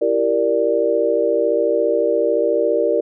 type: chord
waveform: sine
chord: E half-diminished seventh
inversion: none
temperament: equal with one note detuned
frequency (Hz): 334.4 / 392 / 466.2 / 587.3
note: E4 / G4 / Bb4 / D5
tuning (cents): +25 / 0 / 0 / 0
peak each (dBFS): -23 / -22 / -18 / -19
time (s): 0.01-3.01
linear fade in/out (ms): 10
effects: none